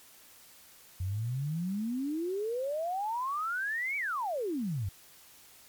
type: exponential two-way sweep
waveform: sine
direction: up then down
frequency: 88 to 2313 to 88 Hz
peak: -30 dBFS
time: 1-4.89 s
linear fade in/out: 5 ms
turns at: 3.97 s
effects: white hiss -56 dBFS RMS until 5.68 s + MP3 96 kbps